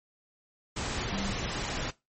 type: tone in noise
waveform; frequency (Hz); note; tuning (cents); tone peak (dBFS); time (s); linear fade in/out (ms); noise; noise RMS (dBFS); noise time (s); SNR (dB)
sine; 196; G3; 0; -33; 1.12-1.32; 10; pink; -33; 0.76-1.91; -3
effects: noise-tail reverb RT60 0.2 s tail -19 dB re dry + MP3 32 kbps